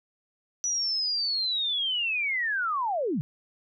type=linear sweep; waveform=sine; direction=down; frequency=5920 to 123.1 Hz; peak=-25 dBFS; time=0.64-3.21 s; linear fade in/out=0 ms; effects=none